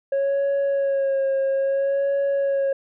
sine tone with vibrato, 549 Hz, C#5, 17 cents flat, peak -16 dBFS, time 0.12-2.73 s, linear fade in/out 5 ms, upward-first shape sine, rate 0.6 Hz, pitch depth 27 cents each way, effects tanh soft clip ceiling -18 dBFS

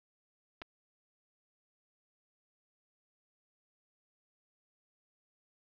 clicks, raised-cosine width 0.3 ms, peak -29 dBFS, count 2, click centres 0.617 / 0.62 s, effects low-pass 5000 Hz 12 dB/octave + 11-bit

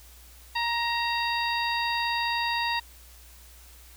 harmonic tone with a mistuned harmonic, 939 Hz, A#5, 12 cents sharp, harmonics 1 / 2 / 3 / 4 / 5, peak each -28 / -31 / -33 / -34 / -35 dBFS, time 0.55-2.8 s, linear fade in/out 10 ms, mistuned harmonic 3, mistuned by -51 cents, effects added 60 Hz sine -50 dBFS peak until 3.96 s + white hiss -53 dBFS RMS until 3.96 s

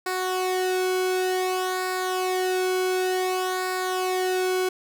sawtooth tone with flanger, 370 Hz, F#4, in tune, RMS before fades -25 dBFS, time 0.06-4.69 s, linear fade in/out 5 ms, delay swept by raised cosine 0.32 to 1.09 ms, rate 0.55 Hz, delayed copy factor -0.65, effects none

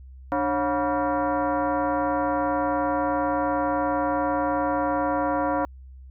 sine tone with frequency modulation, 125.8 Hz, B2, 32 cents sharp, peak -21 dBFS, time 0.32-5.65 s, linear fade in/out 0 ms, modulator 422 Hz, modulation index 2.5, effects added 65 Hz sine -41 dBFS peak until 6.1 s

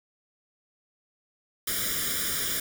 white noise with comb filter, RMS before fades -29 dBFS, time 1.67-2.6 s, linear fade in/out 5 ms, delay 0.57 ms, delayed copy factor +1, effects none

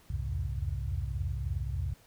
sine tone cluster, 64.2 / 83.2 / 86.7 / 103.7 / 134.3 Hz, C2 / E2 / F2 / G#2 / C3, -32 / +17 / -12 / -2 / +46 cents, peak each -34 / -38 / -39 / -38 / -39 dBFS, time 0.1-1.94 s, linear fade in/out 5 ms, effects pink hiss -61 dBFS RMS until 2.06 s

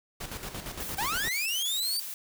pink noise with tremolo, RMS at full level -37 dBFS, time 0.2-1.29 s, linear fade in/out 10 ms, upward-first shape square, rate 8.7 Hz, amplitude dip 55%
blue noise bursts, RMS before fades -38 dBFS, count 8, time 0.8-2.14 s, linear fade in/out 2 ms, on 150 ms, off 20 ms
sawtooth linear sweep, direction up, 749 to 4699 Hz, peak -25 dBFS, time 0.98-2 s, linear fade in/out 5 ms
effects none

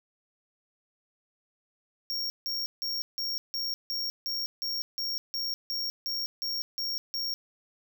square tone bursts, 5540 Hz, F8, 15 cents flat, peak -30 dBFS, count 15, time 2.1-7.34 s, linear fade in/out 0 ms, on 200 ms, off 160 ms, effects none

